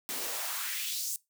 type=noise with high-pass filter sweep; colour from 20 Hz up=white; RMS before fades=-35 dBFS; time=0.09-1.16 s; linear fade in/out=0 ms; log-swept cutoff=230 to 7700 Hz; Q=2; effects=noise-tail reverb RT60 0.2 s tail -21 dB re dry